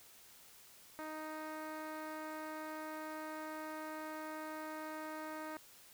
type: tone with low-pass filter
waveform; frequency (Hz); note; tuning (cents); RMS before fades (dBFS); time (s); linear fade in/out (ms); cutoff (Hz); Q
10% pulse; 311.1; D#4; 0; -45; 0.99-5.57; 0; 2300; 0.59
effects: white hiss -60 dBFS RMS until 5.93 s